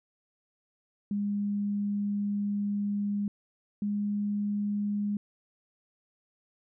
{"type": "tone pair in turn", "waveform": "sine", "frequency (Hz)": [203.8, 205.5], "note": ["G#3", "G#3"], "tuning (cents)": [-32, -18], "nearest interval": "unison", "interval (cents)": 14, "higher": "second", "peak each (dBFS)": -27, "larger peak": "neither", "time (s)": [[1.11, 3.28], [3.82, 5.17]], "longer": "first", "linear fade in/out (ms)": 2, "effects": []}